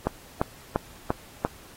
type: click train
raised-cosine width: 1 ms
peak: -8 dBFS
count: 5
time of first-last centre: 0.07-1.449 s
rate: 2.9 Hz
effects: pink hiss -50 dBFS RMS until 1.76 s + AAC 48 kbps